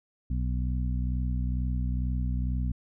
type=harmonic tone; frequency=62.2 Hz; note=B1; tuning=13 cents sharp; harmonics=1 / 2 / 3 / 4; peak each=-27 / -33 / -37 / -39 dBFS; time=0.3-2.72 s; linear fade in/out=5 ms; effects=none